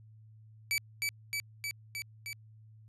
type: tone with echo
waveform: sawtooth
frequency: 2299 Hz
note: D7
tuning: 37 cents flat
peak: -25 dBFS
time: 0.71-0.78 s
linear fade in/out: 0 ms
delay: 310 ms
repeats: 5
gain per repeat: -2 dB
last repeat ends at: 2.33 s
effects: added 109 Hz sine -53 dBFS peak until 2.88 s + resampled to 32000 Hz